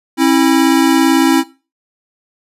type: tone pair together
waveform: square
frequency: 269.1 / 327.1 Hz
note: C4 / E4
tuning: +49 / -13 cents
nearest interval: minor third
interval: 338 cents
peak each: -12 dBFS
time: 0.17-1.44 s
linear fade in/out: 50 ms
effects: noise-tail reverb RT60 0.3 s tail -17 dB re dry + resampled to 32000 Hz